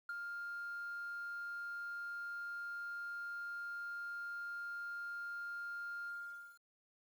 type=tone with ADSR envelope; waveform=sine; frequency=1403 Hz; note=F6; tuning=8 cents sharp; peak=-36 dBFS; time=0.09-6.6 s; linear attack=4 ms; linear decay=32 ms; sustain=-4 dB; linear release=520 ms; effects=tanh soft clip ceiling -38 dBFS + 11-bit